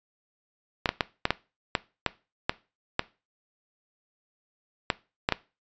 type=clicks; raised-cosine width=0.3 ms; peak=-6 dBFS; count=12; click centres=0.858 / 0.891 / 1.008 / 1.254 / 1.306 / 1.752 / 2.063 / 2.495 / 2.994 / 4.902 / 5.289 / 5.323 s; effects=noise-tail reverb RT60 0.3 s tail -19 dB re dry + resampled to 16000 Hz